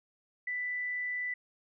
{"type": "tone", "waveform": "sine", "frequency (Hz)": 1984, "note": "B6", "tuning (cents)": 7, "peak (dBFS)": -32, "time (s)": [0.47, 1.34], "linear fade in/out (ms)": 5, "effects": []}